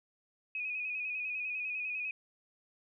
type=tone with vibrato; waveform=sine; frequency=2500 Hz; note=D#7; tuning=8 cents sharp; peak=-34 dBFS; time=0.55-2.11 s; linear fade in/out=2 ms; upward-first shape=square; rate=10 Hz; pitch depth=34 cents each way; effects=none